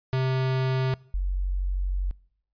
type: tone pair in turn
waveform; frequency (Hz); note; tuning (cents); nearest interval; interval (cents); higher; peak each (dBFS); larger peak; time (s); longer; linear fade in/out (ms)
square / sine; 130.81 / 46.36; C3 / F#1; 0 / +4; octave + tritone; 1796; first; -23; neither; 0.13-0.94 / 1.14-2.11; second; 0
effects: noise-tail reverb RT60 0.7 s tail -24 dB re dry + resampled to 11025 Hz